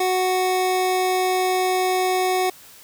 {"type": "tone pair together", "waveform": "square", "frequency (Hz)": [370, 740], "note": ["F#4", "F#5"], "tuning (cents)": [0, 0], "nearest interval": "octave", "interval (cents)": 1200, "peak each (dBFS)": [-22, -22], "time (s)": [0, 2.5], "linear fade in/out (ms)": 5, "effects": ["white hiss -46 dBFS RMS until 2.83 s"]}